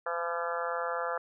harmonic tone with a mistuned harmonic, 170.5 Hz, F3, 41 cents flat, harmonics 3 / 4 / 5 / 6 / 7 / 8 / 9 / 10, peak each -35 / -38 / -40 / -41 / -38 / -37 / -44 / -42 dBFS, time 0.06-1.18 s, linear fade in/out 5 ms, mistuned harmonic 6, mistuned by -29 cents, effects none

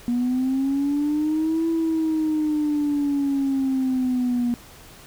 sine linear two-way sweep, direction up then down, 238.9 to 329.9 to 238.9 Hz, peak -18 dBFS, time 0.08-4.54 s, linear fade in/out 0 ms, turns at 1.68 s, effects tanh soft clip ceiling -16 dBFS + pink hiss -46 dBFS RMS until 5.06 s

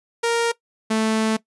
sawtooth tone pair in turn, 466.2 / 220 Hz, A#4 / A3, 0 / 0 cents, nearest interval octave + minor second, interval 1300 cents, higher first, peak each -14 / -14 dBFS, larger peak neither, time 0.23-0.52 / 0.9-1.37 s, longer second, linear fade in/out 10 ms, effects noise-tail reverb RT60 0.1 s tail -19 dB re dry + resampled to 24000 Hz

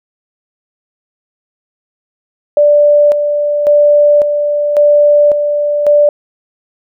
sine tone with tremolo, 587.3 Hz, D5, in tune, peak -4 dBFS, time 2.57-6.09 s, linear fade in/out 2 ms, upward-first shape square, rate 0.91 Hz, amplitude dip 50%, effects none

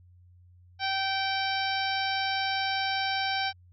harmonic tone, 775 Hz, G5, 20 cents flat, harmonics 1 / 2 / 3 / 4 / 5 / 6 / 7, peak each -30 / -33 / -35 / -36 / -37 / -38 / -38 dBFS, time 0.79-3.53 s, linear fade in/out 50 ms, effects added 89 Hz sine -53 dBFS peak until 3.72 s

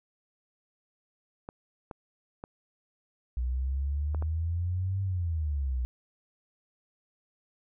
clicks, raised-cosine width 1 ms, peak -25 dBFS, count 5, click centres 1.489 / 1.912 / 2.439 / 4.147 / 4.224 s
sine exponential two-way sweep, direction up then down, 60.5 to 98 to 60.5 Hz, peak -27 dBFS, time 3.37-5.85 s, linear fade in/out 0 ms, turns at 5.02 s
effects none

